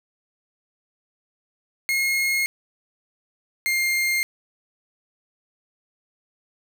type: tone pair in turn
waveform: 40% pulse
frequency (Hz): 2153 / 2116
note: C7 / C7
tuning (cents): +49 / +19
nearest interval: unison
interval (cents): 30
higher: first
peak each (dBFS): -19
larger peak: neither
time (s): 1.89-2.46 / 3.66-4.23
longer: neither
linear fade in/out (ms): 0
effects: none